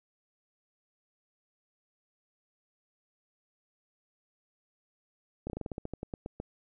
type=slowing click train; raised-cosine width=2 ms; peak=-23 dBFS; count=14; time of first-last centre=5.47-6.401 s; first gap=29 ms; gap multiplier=1.14; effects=none